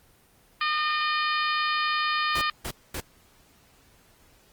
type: harmonic tone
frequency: 609 Hz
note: D#5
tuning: 37 cents flat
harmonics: 2 / 3 / 4 / 5 / 6 / 7 / 8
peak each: -26 / -30 / -32 / -34 / -36 / -37 / -38 dBFS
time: 0.61-2.5 s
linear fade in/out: 2 ms
type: noise bursts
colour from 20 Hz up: pink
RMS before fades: -33 dBFS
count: 3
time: 2.35-3.005 s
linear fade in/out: 5 ms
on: 65 ms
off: 230 ms
effects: pink hiss -59 dBFS RMS until 4.52 s + Opus 24 kbps

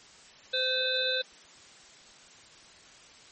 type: harmonic tone with a mistuned harmonic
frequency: 515 Hz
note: C5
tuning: 28 cents flat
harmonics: 1 / 3 / 5 / 7 / 8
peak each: -32 / -33 / -38 / -31 / -31 dBFS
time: 0.53-1.22 s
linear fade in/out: 10 ms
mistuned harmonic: 8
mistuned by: -56 cents
effects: white hiss -53 dBFS RMS until 3.31 s + MP3 32 kbps

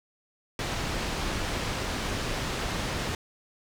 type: low-pass noise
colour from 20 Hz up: pink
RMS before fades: -31 dBFS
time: 0.59-3.15 s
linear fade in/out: 2 ms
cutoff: 5900 Hz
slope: 12 dB/octave
effects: none

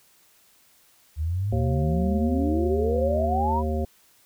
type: exponential sweep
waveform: sine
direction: up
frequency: 73.42 to 1000 Hz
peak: -23 dBFS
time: 1.16-3.63 s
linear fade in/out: 50 ms
type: harmonic tone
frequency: 77.3 Hz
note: D#2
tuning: 11 cents flat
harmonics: 1 / 3 / 5 / 7 / 9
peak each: -25 / -30 / -32 / -33 / -35 dBFS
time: 1.52-3.85 s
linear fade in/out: 5 ms
effects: white hiss -59 dBFS RMS until 4.25 s

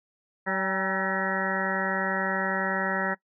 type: harmonic tone with a mistuned harmonic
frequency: 190.6 Hz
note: G3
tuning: 48 cents flat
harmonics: 1 / 2 / 3 / 4 / 5 / 7 / 8 / 9 / 10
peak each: -33 / -36 / -33 / -35 / -34 / -33 / -36 / -32 / -32 dBFS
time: 0.46-3.15 s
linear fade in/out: 20 ms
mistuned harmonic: 4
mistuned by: +47 cents
effects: noise-tail reverb RT60 0.1 s tail -20 dB re dry

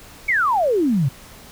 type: exponential sweep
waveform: sine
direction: down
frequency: 2300 to 124 Hz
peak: -15 dBFS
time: 0.28-1.09 s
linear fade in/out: 10 ms
effects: pink hiss -43 dBFS RMS until 1.51 s

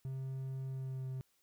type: tone with pitch glide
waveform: triangle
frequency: 132.8 to 130.74 Hz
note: C3 to C3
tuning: +26 to -1 cents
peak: -36 dBFS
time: 0.05-1.21 s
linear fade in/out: 0 ms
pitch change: -27 cents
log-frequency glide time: 0.7-1.08 s
effects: white hiss -75 dBFS RMS until 1.42 s

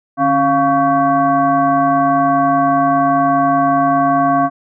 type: tone with frequency modulation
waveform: sine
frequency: 698.5 Hz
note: F5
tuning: in tune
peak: -10 dBFS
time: 0.17-4.5 s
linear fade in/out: 50 ms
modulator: 424 Hz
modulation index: 1.2
effects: none

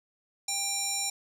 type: tone with band-pass filter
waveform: square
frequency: 794 Hz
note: G5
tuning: 22 cents sharp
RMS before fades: -31 dBFS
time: 0.48-1.1 s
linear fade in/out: 5 ms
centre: 7100 Hz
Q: 2.4
effects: none

